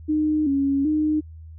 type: tone with vibrato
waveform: sine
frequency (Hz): 291.1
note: D4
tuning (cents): -15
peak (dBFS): -18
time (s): 0.08-1.21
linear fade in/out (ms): 20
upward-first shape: square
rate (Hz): 1.3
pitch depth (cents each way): 87
effects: added 80 Hz sine -38 dBFS peak until 1.58 s